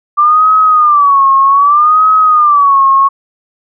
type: tone with vibrato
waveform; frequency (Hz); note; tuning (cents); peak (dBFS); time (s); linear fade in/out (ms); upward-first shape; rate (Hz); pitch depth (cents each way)
sine; 1174.7; D6; 0; -4; 0.17-3.09; 20; sine; 0.64; 140
effects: none